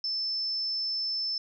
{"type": "tone", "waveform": "sine", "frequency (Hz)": 5280, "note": "E8", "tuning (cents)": 2, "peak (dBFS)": -28, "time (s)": [0.04, 1.38], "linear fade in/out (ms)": 2, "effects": []}